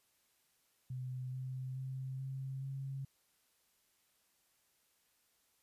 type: tone with pitch steps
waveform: sine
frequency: 127.8 / 129.73 / 131.7 / 133.69 / 135.71 Hz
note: C3 / C3 / C3 / C3 / C#3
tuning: -40 / -14 / +12 / +38 / -36 cents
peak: -39 dBFS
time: 0.9-3.05 s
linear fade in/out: 5 ms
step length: 430 ms
effects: white hiss -75 dBFS RMS until 5.62 s + resampled to 32000 Hz